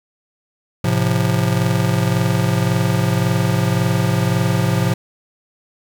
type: chord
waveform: square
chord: F major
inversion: first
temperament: just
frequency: 109.13 / 130.96 / 174.61 Hz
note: A2 / C3 / F3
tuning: -14 / +2 / 0 cents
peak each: -20 dBFS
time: 0.84-4.94 s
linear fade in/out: 5 ms
effects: 8-bit